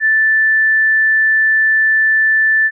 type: tone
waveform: sine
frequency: 1760 Hz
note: A6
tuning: in tune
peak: -9 dBFS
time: 0-2.71 s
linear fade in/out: 50 ms
effects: none

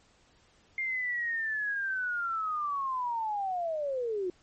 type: linear sweep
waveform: sine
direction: down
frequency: 2122 to 349 Hz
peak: -29 dBFS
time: 0.78-4.3 s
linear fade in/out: 2 ms
effects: pink hiss -64 dBFS RMS until 4.42 s + MP3 32 kbps

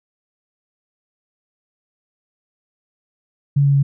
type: tone with pitch steps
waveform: sine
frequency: 141.5 / 140.36 / 139.23 Hz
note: C#3 / C#3 / C#3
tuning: +36 / +22 / +8 cents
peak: -11 dBFS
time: 3.56-3.83 s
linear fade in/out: 10 ms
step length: 90 ms
effects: none

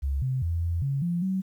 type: tone with pitch steps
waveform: sine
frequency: 69 / 130 / 84.1 / 85 / 138 / 173.1 / 189.4 Hz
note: C#2 / C3 / E2 / F2 / C#3 / F3 / F#3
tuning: -7 / -11 / +35 / -46 / -7 / -15 / +41 cents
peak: -24 dBFS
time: 0.02-1.42 s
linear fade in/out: 20 ms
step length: 200 ms
effects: 10-bit

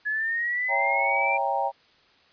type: linear sweep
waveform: sine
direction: up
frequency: 1691 to 2378 Hz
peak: -24 dBFS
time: 0.05-1.38 s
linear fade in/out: 20 ms
type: chord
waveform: sine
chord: C# diminished seventh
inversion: none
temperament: equal with one note detuned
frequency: 554.4 / 659.3 / 791.3 / 932.3 Hz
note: C#5 / E5 / G5 / Bb5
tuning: 0 / 0 / +16 / 0 cents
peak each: -30 / -32 / -26 / -28 dBFS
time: 0.68-1.72 s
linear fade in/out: 50 ms
effects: white hiss -59 dBFS RMS until 2.32 s + resampled to 11025 Hz

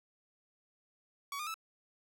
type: tone with pitch steps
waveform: sawtooth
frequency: 1127 / 1214.9 / 1309.6 Hz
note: C#6 / D#6 / E6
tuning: +28 / -42 / -12 cents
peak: -34 dBFS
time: 1.32-1.542 s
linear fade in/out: 2 ms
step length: 74 ms
effects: none

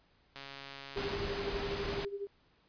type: click train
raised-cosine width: 0.2 ms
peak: -28 dBFS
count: 110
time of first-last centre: 0.36-1.15 s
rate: 138 Hz
type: tone with tremolo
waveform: sine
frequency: 400.7 Hz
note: G4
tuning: 38 cents sharp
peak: -34 dBFS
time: 0.96-2.27 s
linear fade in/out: 0 ms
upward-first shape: sine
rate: 12 Hz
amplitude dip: 75%
type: noise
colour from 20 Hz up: pink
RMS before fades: -38 dBFS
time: 0.97-2.05 s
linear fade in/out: 2 ms
effects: pink hiss -69 dBFS RMS until 2.68 s + resampled to 11025 Hz

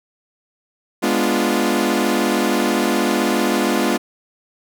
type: chord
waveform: sawtooth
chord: G# diminished seventh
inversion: none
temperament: equal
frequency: 207.7 / 246.9 / 293.7 / 349.2 Hz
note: G#3 / B3 / D4 / F4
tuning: 0 / 0 / 0 / 0 cents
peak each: -18 / -17 / -19 / -17 dBFS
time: 1.02-3.98 s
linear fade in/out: 20 ms
effects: none

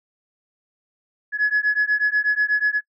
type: beating tone pair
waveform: sine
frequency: 1690 / 1698.2 Hz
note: G#6 / G#6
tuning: +30 / +38 cents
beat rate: 8.2 Hz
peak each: -19 / -19 dBFS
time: 1.32-2.81 s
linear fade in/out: 50 ms
effects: noise-tail reverb RT60 0.1 s tail -26 dB re dry + tanh soft clip ceiling -12 dBFS

